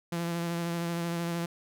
sawtooth tone with vibrato, 170 Hz, F3, 46 cents flat, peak -26 dBFS, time 0.12-1.46 s, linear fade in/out 5 ms, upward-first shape sine, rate 13 Hz, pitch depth 19 cents each way, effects none

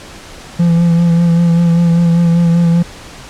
triangle tone with vibrato, 169.8 Hz, F3, 48 cents flat, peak -5 dBFS, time 0.59-2.83 s, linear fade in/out 10 ms, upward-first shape sine, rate 5.1 Hz, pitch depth 26 cents each way, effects pink hiss -33 dBFS RMS until 3.29 s + low-pass 8000 Hz 12 dB/octave

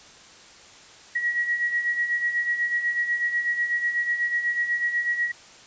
sine beating tone pair, 1907 / 1915.1 Hz, A#6 / A#6, +39 / +46 cents, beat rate 8.1 Hz, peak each -30 / -23 dBFS, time 1.15-5.32 s, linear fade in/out 10 ms, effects white hiss -48 dBFS RMS until 5.66 s + resampled to 16000 Hz

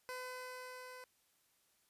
15% pulse tone with level ramp, 506 Hz, B4, 42 cents sharp, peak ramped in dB -36 to -44 dBFS, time 0.09-1.04 s, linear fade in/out 0 ms, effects white hiss -75 dBFS RMS until 1.89 s + resampled to 32000 Hz

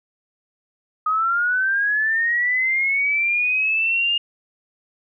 sine linear sweep, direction up, 1244.5 to 2840 Hz, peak -17 dBFS, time 1.06-4.18 s, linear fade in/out 5 ms, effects none

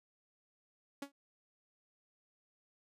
sawtooth tone with exponential decay, 280.4 Hz, C#4, 20 cents sharp, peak -33 dBFS, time 1.02-1.12 s, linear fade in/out 5 ms, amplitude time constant 20 ms, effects resampled to 32000 Hz

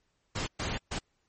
pink noise bursts at uneven times, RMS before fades -33 dBFS, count 3, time 0.35-0.47 / 0.59-0.78 / 0.91-0.99 s, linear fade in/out 10 ms, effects pink hiss -75 dBFS RMS until 1.28 s + MP3 32 kbps

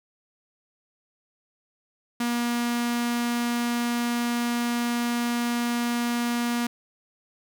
sawtooth tone with notch filter, 238.6 Hz, A#3, 41 cents sharp, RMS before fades -26 dBFS, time 2.2-6.67 s, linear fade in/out 5 ms, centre 530 Hz, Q 1.5, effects none

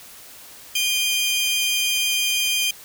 sawtooth tone pair together, 2444 / 3153 Hz, D#7 / G7, -32 / +9 cents, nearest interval major third, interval 441 cents, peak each -20 / -18 dBFS, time 0.75-2.71 s, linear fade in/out 5 ms, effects white hiss -43 dBFS RMS until 2.84 s

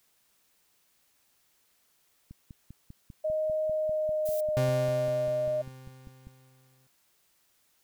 click train, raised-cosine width 5 ms, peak -33 dBFS, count 21, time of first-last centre 2.31-6.27 s, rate 5.05 Hz
sine tone with pitch glide, 622.3 to 612.3 Hz, D#5 to D#5, 0 to -28 cents, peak -26 dBFS, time 3.24-5.62 s, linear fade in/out 10 ms, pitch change -28 cents, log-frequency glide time 3.67-4.56 s
violet noise, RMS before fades -41 dBFS, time 4.25-4.41 s, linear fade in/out 10 ms
40% pulse tone with exponential decay, 130.3 Hz, C3, 7 cents flat, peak -24 dBFS, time 4.57-6.87 s, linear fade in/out 0 ms, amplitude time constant 500 ms
effects white hiss -69 dBFS RMS until 7.83 s

